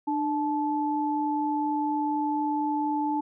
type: tone pair together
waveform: sine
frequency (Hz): 299.3 / 868.8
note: D4 / A5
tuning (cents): +33 / -22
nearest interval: octave + tritone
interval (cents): 1845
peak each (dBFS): -27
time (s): 0.07-3.21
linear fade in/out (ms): 10
effects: none